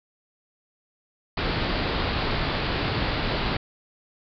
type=low-pass noise; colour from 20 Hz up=pink; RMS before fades=-26 dBFS; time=1.37-3.57 s; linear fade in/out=5 ms; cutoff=4800 Hz; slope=96 dB/octave; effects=none